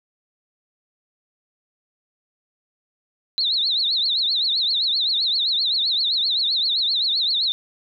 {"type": "tone with vibrato", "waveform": "sine", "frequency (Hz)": 3951, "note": "B7", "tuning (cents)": 0, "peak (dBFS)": -18, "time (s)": [3.38, 7.52], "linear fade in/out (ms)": 0, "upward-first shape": "triangle", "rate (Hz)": 7.7, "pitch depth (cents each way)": 210, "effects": []}